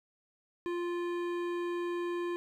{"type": "tone with hard clipping", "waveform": "sine", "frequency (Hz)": 348.4, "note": "F4", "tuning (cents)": -4, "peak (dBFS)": -34, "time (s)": [0.66, 2.36], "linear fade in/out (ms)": 0, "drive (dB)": 14, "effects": []}